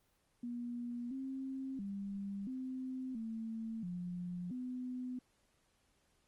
sine tone with pitch steps, 240.4 / 266.1 / 198.7 / 258.7 / 224.1 / 177.3 / 251.7 Hz, B3 / C4 / G3 / C4 / A3 / F3 / B3, -46 / +29 / +24 / -19 / +32 / +26 / +33 cents, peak -39 dBFS, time 0.43-5.19 s, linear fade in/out 5 ms, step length 680 ms, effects pink hiss -75 dBFS RMS until 6.27 s + Opus 24 kbps

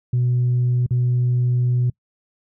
sine tone with dropouts, 123.47 Hz, B2, in tune, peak -14 dBFS, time 0.13-1.9 s, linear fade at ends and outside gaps 5 ms, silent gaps 0.864-0.907 s, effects noise-tail reverb RT60 0.1 s tail -26 dB re dry + tanh soft clip ceiling -13 dBFS

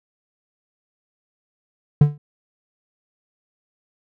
triangle tone with exponential decay, 146.83 Hz, D3, in tune, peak -3 dBFS, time 2.01-2.18 s, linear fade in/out 5 ms, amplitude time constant 36 ms, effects none

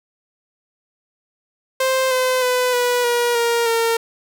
sawtooth tone with pitch steps, 523.3 / 511.9 / 500.8 / 490 / 479.3 / 468.9 / 458.7 Hz, C5 / C5 / B4 / B4 / A#4 / A#4 / A#4, 0 / -38 / +24 / -14 / +48 / +10 / -28 cents, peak -12 dBFS, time 1.8-3.97 s, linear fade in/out 5 ms, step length 310 ms, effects none

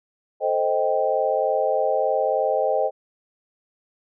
sine chord, A half-diminished seventh, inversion none, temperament equal, 440 / 523.3 / 622.3 / 784 Hz, A4 / C5 / Eb5 / G5, 0 / 0 / 0 / 0 cents, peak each -27 / -23 / -23 / -25 dBFS, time 0.4-2.91 s, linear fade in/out 50 ms, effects none

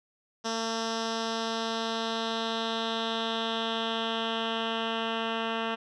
10% pulse tone with low-pass filter sweep, 226.2 Hz, A3, 48 cents sharp, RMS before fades -31 dBFS, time 0.44-5.76 s, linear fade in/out 20 ms, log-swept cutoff 5400 to 2600 Hz, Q 3.4, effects none

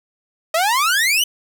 sawtooth exponential sweep, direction up, 622.3 to 3068 Hz, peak -11 dBFS, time 0.54-1.24 s, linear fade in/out 5 ms, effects 7-bit

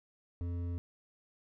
triangle tone with hard clipping, 87 Hz, F2, 6 cents flat, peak -36 dBFS, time 0.41-0.78 s, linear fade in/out 0 ms, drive 13 dB, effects none

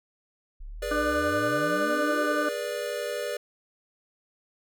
sine exponential sweep, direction up, 30.87 to 522 Hz, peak -36 dBFS, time 0.6-2.43 s, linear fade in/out 10 ms
square chord, G# diminished, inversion none, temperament equal with one note detuned, 415.3 / 486.8 / 587.3 Hz, G#4 / B4 / D5, 0 / -25 / 0 cents, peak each -37 / -34 / -33 dBFS, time 0.82-3.37 s, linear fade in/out 5 ms
harmonic tone, 299 Hz, D4, 31 cents sharp, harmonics 1 / 2 / 4 / 5, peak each -30 / -30 / -30 / -30 dBFS, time 0.91-2.49 s, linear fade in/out 5 ms
effects none

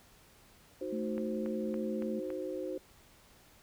sine chord, C diminished, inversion first, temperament equal, 311.1 / 370 / 523.3 Hz, Eb4 / Gb4 / C5, 0 / 0 / 0 cents, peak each -41 / -39 / -39 dBFS, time 0.81-2.78 s, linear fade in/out 5 ms
sine tone with vibrato, 220 Hz, A3, in tune, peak -35 dBFS, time 0.92-2.2 s, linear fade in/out 10 ms, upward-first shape sine, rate 3.7 Hz, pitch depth 9 cents each way
click train, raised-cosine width 0.5 ms, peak -32 dBFS, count 5, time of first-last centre 1.18-2.304 s, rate 3.56 Hz
effects pink hiss -61 dBFS RMS until 3.62 s

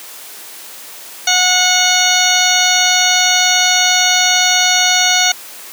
harmonic tone, 731 Hz, F#5, 21 cents flat, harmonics 1 / 2 / 3 / 4 / 5 / 6 / 8 / 9, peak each -18 / -18 / -18 / -18 / -18 / -18 / -18 / -18 dBFS, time 1.27-5.32 s, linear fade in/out 5 ms, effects white hiss -33 dBFS RMS until 5.72 s + high-pass 300 Hz 12 dB/octave

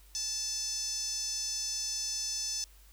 5% pulse tone with band-pass filter, 875 Hz, A5, 10 cents flat, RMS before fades -35 dBFS, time 0.15-2.64 s, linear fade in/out 0 ms, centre 5700 Hz, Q 7, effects added 50 Hz sine -55 dBFS peak until 2.92 s + white hiss -62 dBFS RMS until 2.92 s

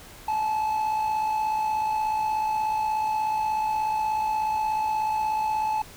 triangle tone with amplitude modulation, 865 Hz, A5, 30 cents flat, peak -19 dBFS, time 0.28-5.82 s, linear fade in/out 5 ms, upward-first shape sine, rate 56.6 Hz, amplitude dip 45%, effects pink hiss -46 dBFS RMS until 5.96 s

